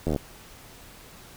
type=slowing click train; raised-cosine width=2 ms; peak=-13 dBFS; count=8; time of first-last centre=0.07-0.162 s; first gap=12 ms; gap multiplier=1.03; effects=pink hiss -48 dBFS RMS until 1.36 s